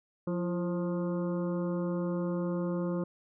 harmonic tone with a mistuned harmonic, 176.7 Hz, F3, 21 cents sharp, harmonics 1 / 2 / 3 / 5 / 6 / 7 / 8, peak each -31 / -35 / -37 / -50 / -47 / -49 / -55 dBFS, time 0.27-3.04 s, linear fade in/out 5 ms, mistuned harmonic 2, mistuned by -55 cents, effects none

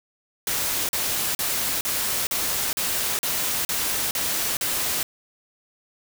white noise bursts, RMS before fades -25 dBFS, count 10, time 0.47-5.03 s, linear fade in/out 2 ms, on 420 ms, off 40 ms, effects none

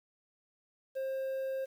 triangle tone with quantisation, 532 Hz, C5, 29 cents sharp, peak -31 dBFS, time 0.95-1.66 s, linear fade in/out 20 ms, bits 10, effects none

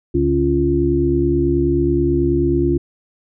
harmonic tone with a mistuned harmonic, 69.3 Hz, C#2, in tune, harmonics 1 / 2 / 4 / 5, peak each -21 / -22 / -20 / -16 dBFS, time 0.14-2.78 s, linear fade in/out 10 ms, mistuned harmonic 2, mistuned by +35 cents, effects none

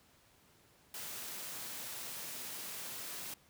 white high-pass noise, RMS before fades -44 dBFS, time 0.94-3.34 s, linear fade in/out 2 ms, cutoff 100 Hz, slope 96 dB/octave, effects pink hiss -66 dBFS RMS until 3.49 s + high-pass 60 Hz 12 dB/octave

